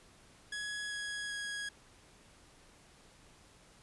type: tone with pitch steps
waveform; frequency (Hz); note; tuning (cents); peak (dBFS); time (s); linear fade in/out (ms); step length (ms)
sawtooth; 1676 / 1666.3 / 1656.7; G#6 / G#6 / G#6; +15 / +5 / -5; -34; 0.52-1.69; 5; 390
effects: pink hiss -61 dBFS RMS until 3.82 s + resampled to 24000 Hz